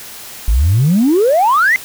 sine exponential sweep, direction up, 49 to 2106 Hz, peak -7 dBFS, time 0.48-1.76 s, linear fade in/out 0 ms, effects tanh soft clip ceiling -5 dBFS + white hiss -32 dBFS RMS until 1.84 s

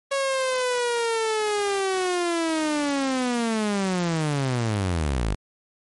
sawtooth linear sweep, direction down, 554.4 to 46.25 Hz, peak -18 dBFS, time 0.11-5.35 s, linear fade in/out 10 ms, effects MP3 48 kbps

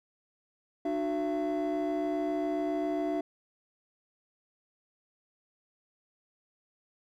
triangle tone cluster, 300.6 / 368 / 675 Hz, D4 / F#4 / E5, +40 / -9 / +41 cents, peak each -29 / -32 / -30 dBFS, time 0.85-3.21 s, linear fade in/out 5 ms, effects tanh soft clip ceiling -21 dBFS

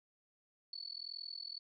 sine tone with amplitude modulation, 4435 Hz, C#8, in tune, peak -39 dBFS, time 0.73-1.59 s, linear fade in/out 2 ms, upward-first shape sine, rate 41.8 Hz, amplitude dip 100%, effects none

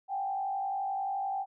sine tone with frequency modulation, 784 Hz, G5, in tune, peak -30 dBFS, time 0.08-1.46 s, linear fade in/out 50 ms, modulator 51.5 Hz, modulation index 0.68, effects none

